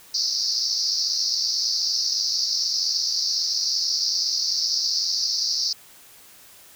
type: band-pass noise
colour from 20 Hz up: pink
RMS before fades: -24 dBFS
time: 0.14-5.73 s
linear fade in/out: 5 ms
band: 4400 to 5700 Hz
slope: 96 dB/octave
effects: white hiss -49 dBFS RMS until 6.75 s